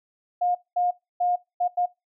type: tone bursts at uneven times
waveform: sine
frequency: 713 Hz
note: F5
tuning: 36 cents sharp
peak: -20 dBFS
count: 5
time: 0.41-0.55 / 0.76-0.91 / 1.2-1.36 / 1.6-1.68 / 1.77-1.86 s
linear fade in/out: 10 ms
effects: noise-tail reverb RT60 0.2 s tail -20 dB re dry